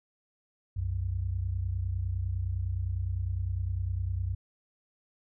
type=tone pair together; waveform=sine; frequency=63.5 / 93.35 Hz; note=B1 / F#2; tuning=+49 / +16 cents; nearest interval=perfect fifth; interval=667 cents; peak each=-33 / -30 dBFS; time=0.76-4.35 s; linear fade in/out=10 ms; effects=none